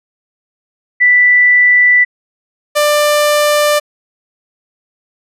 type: tone pair in turn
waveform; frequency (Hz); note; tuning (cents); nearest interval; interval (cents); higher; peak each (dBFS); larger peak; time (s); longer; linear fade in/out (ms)
sine / sawtooth; 1975.5 / 593.3; B6 / D5; 0 / +18; octave + major sixth; 2082; first; -5; neither; 1-2.05 / 2.75-3.8; neither; 20
effects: resampled to 32000 Hz